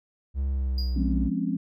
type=tone with pitch glide; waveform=triangle; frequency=68 to 60.23 Hz; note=C#2 to B1; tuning=-33 to -43 cents; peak=-22 dBFS; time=0.34-1.31 s; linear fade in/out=50 ms; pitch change=-210 cents; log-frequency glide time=0.48-1.09 s
type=tone with exponential decay; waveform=triangle; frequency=4867 Hz; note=D#8; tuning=39 cents flat; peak=-30 dBFS; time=0.78-1.13 s; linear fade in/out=2 ms; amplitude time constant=76 ms
type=chord; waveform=sine; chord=Db major seventh; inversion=first; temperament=equal with one note detuned; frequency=174.61 / 207.7 / 258.2 / 277.2 Hz; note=F3 / Ab3 / C4 / Db4; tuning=0 / 0 / -23 / 0 cents; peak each=-30 dBFS; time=0.96-1.57 s; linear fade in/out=5 ms
effects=none